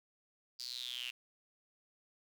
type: tone with high-pass filter sweep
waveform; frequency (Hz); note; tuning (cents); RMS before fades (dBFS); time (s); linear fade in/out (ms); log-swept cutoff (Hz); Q
square; 61.74; B1; 0; -43; 0.59-1.11; 10; 4800 to 2700; 9.5
effects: none